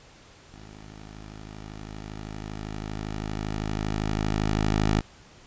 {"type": "tone with level ramp", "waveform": "10% pulse", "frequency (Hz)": 52.6, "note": "G#1", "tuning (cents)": 23, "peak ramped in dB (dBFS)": [-37, -12], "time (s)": [0.52, 5.01], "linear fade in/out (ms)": 10, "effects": ["pink hiss -52 dBFS RMS until 5.46 s", "resampled to 16000 Hz"]}